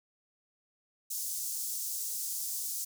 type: high-pass noise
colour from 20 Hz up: pink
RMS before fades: -36 dBFS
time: 1.1-2.85 s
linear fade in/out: 10 ms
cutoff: 6100 Hz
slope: 24 dB/octave
effects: none